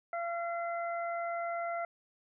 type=harmonic tone; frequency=683 Hz; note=F5; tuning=39 cents flat; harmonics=1 / 2 / 3; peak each=-34 / -40 / -44 dBFS; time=0.13-1.85 s; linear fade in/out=2 ms; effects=none